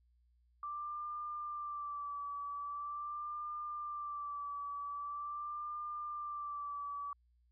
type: tone with vibrato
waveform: sine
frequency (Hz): 1173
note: D6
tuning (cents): -2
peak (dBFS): -39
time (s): 0.63-7.13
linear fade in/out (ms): 2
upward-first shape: sine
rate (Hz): 0.43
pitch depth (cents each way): 39
effects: added 60 Hz sine -68 dBFS peak until 7.51 s